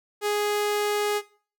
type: tone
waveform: sawtooth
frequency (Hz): 415.3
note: G#4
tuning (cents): 0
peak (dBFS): -19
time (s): 0.21-1.22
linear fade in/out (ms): 50
effects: noise-tail reverb RT60 0.4 s tail -18 dB re dry